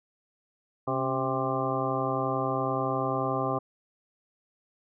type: harmonic tone with a mistuned harmonic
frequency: 131.5 Hz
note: C3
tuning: 9 cents sharp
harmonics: 1 / 2 / 3 / 4 / 5 / 6 / 8 / 9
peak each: -34 / -34 / -34 / -34 / -34 / -34 / -34 / -34 dBFS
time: 0.87-3.59 s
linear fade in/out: 10 ms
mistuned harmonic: 2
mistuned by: +61 cents
effects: none